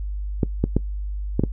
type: clicks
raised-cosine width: 3 ms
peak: -5 dBFS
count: 5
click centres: 0.432 / 0.64 / 0.766 / 1.395 / 1.437 s
effects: noise-tail reverb RT60 0.1 s tail -21 dB re dry + added 50 Hz sine -25 dBFS peak until 1.52 s